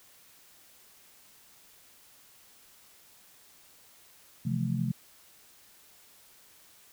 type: chord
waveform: sine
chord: F major seventh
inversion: second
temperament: just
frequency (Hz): 130.96 / 163.7 / 174.61 / 218.3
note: C3 / E3 / F3 / A3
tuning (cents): +2 / -12 / 0 / -13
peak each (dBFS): -31 / -35 / -33 / -33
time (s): 4.45-4.92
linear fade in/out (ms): 10
effects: white hiss -58 dBFS RMS until 6.92 s